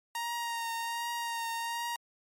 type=tone with vibrato; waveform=sawtooth; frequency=932.3 Hz; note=A#5; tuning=in tune; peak=-29 dBFS; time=0.15-1.96 s; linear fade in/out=2 ms; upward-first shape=triangle; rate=1.3 Hz; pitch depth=26 cents each way; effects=MP3 64 kbps